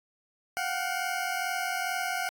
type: tone pair together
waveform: 20% pulse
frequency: 711.7 / 754 Hz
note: F5 / F#5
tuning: +33 / +32 cents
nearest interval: minor second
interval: 99 cents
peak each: -27 dBFS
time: 0.57-2.29 s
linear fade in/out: 0 ms
effects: AAC 64 kbps